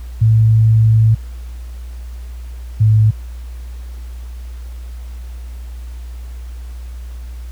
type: tone pair in turn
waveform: sine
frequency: 111.1 / 108.5 Hz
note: A2 / A2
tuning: +17 / -24 cents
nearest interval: unison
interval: 41 cents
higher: first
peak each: -7 dBFS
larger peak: neither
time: 0.21-1.15 / 2.8-3.11 s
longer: first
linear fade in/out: 10 ms
effects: added 60 Hz sine -26 dBFS peak until 7.51 s + pink hiss -47 dBFS RMS until 7.51 s